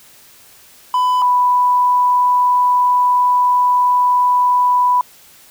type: tone pair in turn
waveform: triangle / sine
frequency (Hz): 1000 / 989.7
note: B5 / B5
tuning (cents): +21 / +3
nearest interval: unison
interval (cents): 18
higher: first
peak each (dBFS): -10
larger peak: neither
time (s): 0.94-1.22 / 1.22-5.01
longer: second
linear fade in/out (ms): 2
effects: white hiss -45 dBFS RMS until 5.5 s